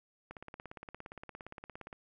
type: click train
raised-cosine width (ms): 0.5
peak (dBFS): -30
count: 29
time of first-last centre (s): 0.31-1.928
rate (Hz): 17.3
effects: none